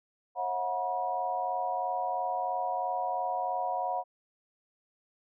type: tone cluster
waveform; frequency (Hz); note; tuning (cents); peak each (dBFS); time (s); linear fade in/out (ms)
sine; 543 / 645 / 728 / 965; C#5 / E5 / F#5 / B5; -36 / -38 / -28 / -40; -39 / -39 / -31 / -34; 0.35-4.04; 50
effects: none